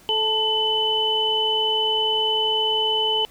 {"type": "tone cluster", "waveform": "sine", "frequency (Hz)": [436.8, 880, 3010], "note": ["A4", "A5", "F#7"], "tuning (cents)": [-13, 0, 29], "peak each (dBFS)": [-26, -26, -20], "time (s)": [0.09, 3.25], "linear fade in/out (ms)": 0, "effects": ["pink hiss -51 dBFS RMS until 3.3 s"]}